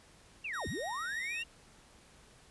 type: linear two-way sweep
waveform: sine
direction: down then up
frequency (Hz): 2832 to 54.9 to 2832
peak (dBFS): -36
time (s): 0.44-1.44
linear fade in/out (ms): 10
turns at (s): 0.68
type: tone with vibrato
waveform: sawtooth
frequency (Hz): 1864.7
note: A#6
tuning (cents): 0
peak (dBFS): -38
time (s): 0.53-1.43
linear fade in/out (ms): 10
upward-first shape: sine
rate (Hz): 6.7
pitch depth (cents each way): 18
effects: pink hiss -60 dBFS RMS until 2.5 s + resampled to 24000 Hz